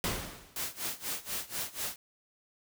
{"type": "noise with exponential decay", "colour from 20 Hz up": "pink", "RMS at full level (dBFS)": -29, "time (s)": [0.04, 0.69], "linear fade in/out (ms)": 1, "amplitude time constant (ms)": 140}
{"type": "noise with tremolo", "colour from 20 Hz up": "white", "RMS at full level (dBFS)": -34, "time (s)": [0.56, 1.96], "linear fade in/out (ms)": 2, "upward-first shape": "sine", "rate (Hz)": 4.1, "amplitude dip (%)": 90}
{"effects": []}